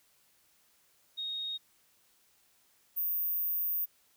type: tone pair in turn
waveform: sine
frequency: 3734 / 14936 Hz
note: A#7 / A#9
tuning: +2 / +2 cents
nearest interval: 2 octaves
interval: 2400 cents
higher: second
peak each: -34 / -29 dBFS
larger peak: second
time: 1.17-1.58 / 2.96-3.86 s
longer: second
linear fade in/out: 20 ms
effects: white hiss -68 dBFS RMS until 4.16 s